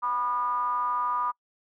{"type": "ring-modulated tone", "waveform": "triangle", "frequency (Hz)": 116.54, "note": "A#2", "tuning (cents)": 0, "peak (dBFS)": -20, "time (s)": [0.02, 1.32], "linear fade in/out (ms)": 20, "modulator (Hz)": 1100, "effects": ["noise-tail reverb RT60 0.1 s tail -26 dB re dry"]}